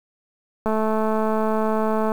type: click train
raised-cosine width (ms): 1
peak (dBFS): -10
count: 319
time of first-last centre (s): 0.66-2.119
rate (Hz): 218
effects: 7-bit